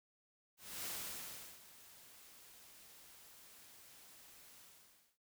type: noise with ADSR envelope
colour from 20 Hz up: white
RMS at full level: -43 dBFS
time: 0.57-5.18 s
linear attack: 290 ms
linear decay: 730 ms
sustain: -17 dB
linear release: 590 ms
effects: none

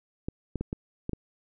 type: clicks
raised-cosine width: 3 ms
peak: -18 dBFS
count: 6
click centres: 0.285 / 0.557 / 0.61 / 0.729 / 1.094 / 1.133 s
effects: none

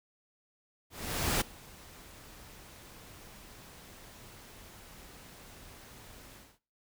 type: noise with ADSR envelope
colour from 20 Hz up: pink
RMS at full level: -28 dBFS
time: 0.9-6.59 s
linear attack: 510 ms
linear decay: 11 ms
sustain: -24 dB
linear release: 240 ms
effects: noise-tail reverb RT60 0.4 s tail -21 dB re dry

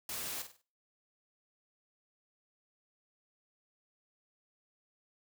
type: noise with echo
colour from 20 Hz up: white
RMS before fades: -40 dBFS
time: 0.09-0.42 s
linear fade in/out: 2 ms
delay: 49 ms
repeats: 4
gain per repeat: -9 dB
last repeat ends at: 0.616 s
effects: noise-tail reverb RT60 0.4 s tail -23 dB re dry

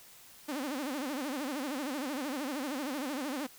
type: tone with vibrato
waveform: sawtooth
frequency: 277.2 Hz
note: C#4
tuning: in tune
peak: -30 dBFS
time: 0.48-3.47 s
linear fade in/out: 10 ms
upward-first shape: sine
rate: 13 Hz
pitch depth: 180 cents each way
effects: white hiss -55 dBFS RMS until 3.58 s

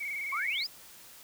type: tone with vibrato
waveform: sine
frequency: 2217 Hz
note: C#7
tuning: in tune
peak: -33 dBFS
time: 0-0.64 s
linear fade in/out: 10 ms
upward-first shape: square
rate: 19 Hz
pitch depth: 47 cents each way
type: exponential sweep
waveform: sine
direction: up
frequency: 1032 to 5274 Hz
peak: -31 dBFS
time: 0.32-0.67 s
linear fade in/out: 10 ms
effects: white hiss -52 dBFS RMS until 1.23 s

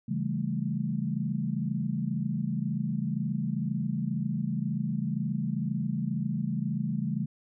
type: chord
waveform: sine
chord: A dominant seventh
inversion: first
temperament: just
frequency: 137.5 / 165 / 198 / 220 Hz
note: C#3 / E3 / G3 / A3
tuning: -14 / +2 / +18 / 0 cents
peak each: -33 dBFS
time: 0.08-7.26 s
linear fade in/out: 10 ms
effects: none

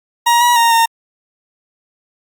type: tone with pitch steps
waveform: 40% pulse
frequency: 945 / 964 / 929 / 917 Hz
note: A#5 / B5 / A#5 / A#5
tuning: +23 / -42 / -6 / -29 cents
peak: -8 dBFS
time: 0.26-0.86 s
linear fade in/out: 10 ms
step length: 150 ms
effects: Opus 48 kbps

